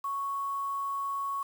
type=tone with quantisation; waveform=sine; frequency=1108.7 Hz; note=C#6; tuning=in tune; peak=-30 dBFS; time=0.04-1.43 s; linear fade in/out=5 ms; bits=8; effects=none